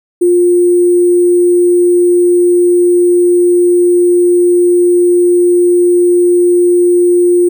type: tone with sample-and-hold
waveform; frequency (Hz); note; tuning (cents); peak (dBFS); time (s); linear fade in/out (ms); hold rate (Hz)
sine; 353; F4; +19; -5; 0.21-7.49; 10; 8820
effects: none